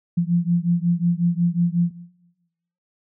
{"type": "beating tone pair", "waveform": "sine", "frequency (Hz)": [170.3, 175.8], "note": ["F3", "F3"], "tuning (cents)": [-43, 12], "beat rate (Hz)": 5.5, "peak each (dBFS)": -20, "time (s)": [0.17, 1.91], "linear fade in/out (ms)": 10, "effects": ["noise-tail reverb RT60 1.0 s tail -18 dB re dry"]}